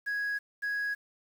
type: tone pair in turn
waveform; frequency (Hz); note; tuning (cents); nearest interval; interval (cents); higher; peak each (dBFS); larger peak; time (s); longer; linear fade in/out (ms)
sine; 1661.2 / 1661.2; G#6 / G#6; 0 / 0; unison; 0; neither; -27; neither; 0.06-0.39 / 0.62-0.95; neither; 20
effects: tanh soft clip ceiling -28 dBFS + 9-bit